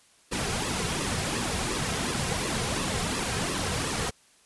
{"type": "noise with flanger", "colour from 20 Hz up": "pink", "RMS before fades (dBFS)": -29, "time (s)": [0.31, 4.11], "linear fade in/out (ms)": 20, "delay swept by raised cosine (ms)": [1.3, 3.5], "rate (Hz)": 2.8, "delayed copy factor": -0.65, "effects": ["white hiss -60 dBFS RMS until 4.45 s", "resampled to 24000 Hz"]}